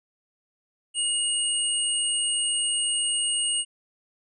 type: tone pair together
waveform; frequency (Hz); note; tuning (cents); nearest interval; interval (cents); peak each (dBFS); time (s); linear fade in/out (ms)
sine; 2872 / 8606; F7 / C9; +48 / +48; octave + perfect fifth; 1900; -26 / -25; 0.94-3.65; 50
effects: none